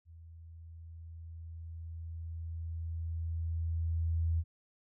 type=tone with level ramp; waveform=sine; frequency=82.41 Hz; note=E2; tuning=in tune; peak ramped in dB=-50 to -27 dBFS; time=0.05-4.44 s; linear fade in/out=50 ms; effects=none